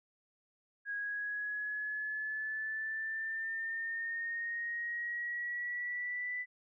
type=exponential sweep; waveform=sine; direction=up; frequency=1644 to 1990 Hz; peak=-35 dBFS; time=0.85-6.46 s; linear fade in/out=50 ms; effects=none